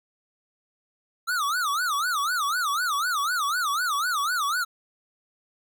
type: tone with vibrato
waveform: square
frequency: 1295 Hz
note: E6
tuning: 31 cents flat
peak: -24 dBFS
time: 1.27-4.65 s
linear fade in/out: 20 ms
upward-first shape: sine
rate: 4 Hz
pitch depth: 250 cents each way
effects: none